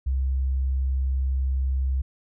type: tone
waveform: sine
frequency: 66 Hz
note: C2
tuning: 16 cents sharp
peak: -21 dBFS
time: 0.06-2.02 s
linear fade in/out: 10 ms
effects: none